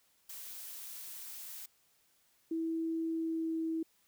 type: noise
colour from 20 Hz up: blue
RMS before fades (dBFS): -46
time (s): 0.29-1.66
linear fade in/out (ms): 5
type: tone with pitch glide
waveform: sine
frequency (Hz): 326.4 to 324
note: E4 to E4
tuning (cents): -17 to -30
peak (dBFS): -32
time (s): 2.51-3.83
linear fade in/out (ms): 5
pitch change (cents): -13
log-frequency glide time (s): 3.07-3.6
effects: white hiss -71 dBFS RMS until 4.07 s